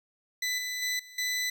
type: tone with level steps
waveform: 20% pulse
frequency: 1997 Hz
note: B6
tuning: 19 cents sharp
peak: -23 / -27 / -23 / -42 / -23 dBFS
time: 0.42-1.5 s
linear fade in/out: 5 ms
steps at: 0.58 / 0.82 / 0.99 / 1.18 s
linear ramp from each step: 5 ms
effects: none